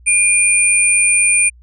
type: tone pair together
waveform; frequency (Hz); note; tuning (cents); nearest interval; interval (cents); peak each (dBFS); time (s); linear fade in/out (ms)
sine; 2412 / 9096; D7 / C#9; +46 / +44; octave + major seventh; 2298; -13 / -12; 0.06-1.5; 20
effects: added 60 Hz sine -41 dBFS peak until 1.62 s